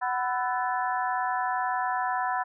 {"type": "harmonic tone with a mistuned harmonic", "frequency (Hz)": 249, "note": "B3", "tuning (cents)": 14, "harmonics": [3, 4, 5, 6, 7], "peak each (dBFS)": [-29, -29, -36, -37, -35], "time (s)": [0.01, 2.44], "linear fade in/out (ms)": 20, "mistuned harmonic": 5, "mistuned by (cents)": 110, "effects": []}